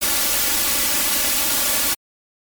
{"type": "noise with comb filter", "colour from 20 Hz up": "white", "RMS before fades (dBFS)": -19, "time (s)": [0.01, 1.95], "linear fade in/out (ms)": 20, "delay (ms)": 3.5, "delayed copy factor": 0.75, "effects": ["MP3 96 kbps"]}